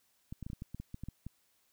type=clicks; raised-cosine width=5 ms; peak=-29 dBFS; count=12; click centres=0.325 / 0.427 / 0.465 / 0.501 / 0.532 / 0.621 / 0.746 / 0.8 / 0.944 / 1.036 / 1.086 / 1.266 s; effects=white hiss -73 dBFS RMS until 1.72 s